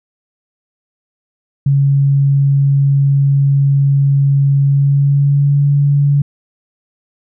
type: tone with pitch glide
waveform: sine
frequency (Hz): 139.3 to 142.47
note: C#3 to C#3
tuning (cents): +9 to +48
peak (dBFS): -8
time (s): 1.66-6.22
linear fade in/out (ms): 5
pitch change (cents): +39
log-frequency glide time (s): 4.61-5.64
effects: none